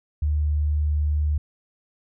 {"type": "tone", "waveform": "sine", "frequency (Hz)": 74.8, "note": "D2", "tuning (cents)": 32, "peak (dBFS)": -19, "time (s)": [0.22, 1.38], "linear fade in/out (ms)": 5, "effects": []}